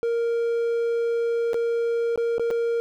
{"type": "tone with dropouts", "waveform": "triangle", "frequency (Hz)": 466.2, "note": "A#4", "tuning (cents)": 0, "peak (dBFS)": -19, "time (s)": [0.03, 2.8], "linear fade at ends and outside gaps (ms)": 0, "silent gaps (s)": [[1.533, 1.543], [2.159, 2.176], [2.382, 2.396], [2.504, 2.51]], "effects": []}